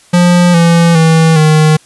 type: tone with pitch steps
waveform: square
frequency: 176.2 / 168.83 / 161.76 / 154.99 Hz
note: F3 / E3 / E3 / D#3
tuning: +16 / +42 / -32 / -6 cents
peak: -5 dBFS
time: 0.13-1.77 s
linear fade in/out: 10 ms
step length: 410 ms
effects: white hiss -44 dBFS RMS until 1.85 s + resampled to 24000 Hz